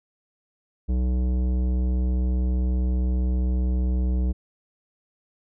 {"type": "tone with tanh clipping", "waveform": "triangle", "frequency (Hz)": 62.4, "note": "B1", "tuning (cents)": 19, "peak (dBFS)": -22, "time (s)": [0.88, 4.33], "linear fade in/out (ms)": 20, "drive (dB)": 18, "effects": []}